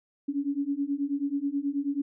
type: beating tone pair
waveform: sine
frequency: 277.2 / 286.5 Hz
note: C#4 / D4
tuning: 0 / -43 cents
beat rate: 9.3 Hz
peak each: -30 / -29 dBFS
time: 0.28-2.02 s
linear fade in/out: 10 ms
effects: none